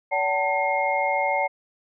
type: tone cluster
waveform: sine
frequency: 571 / 760 / 893 / 2139 Hz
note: D5 / F#5 / A5 / C7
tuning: -49 / +46 / +25 / +38 cents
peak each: -26 dBFS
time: 0.11-1.48 s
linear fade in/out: 20 ms
effects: none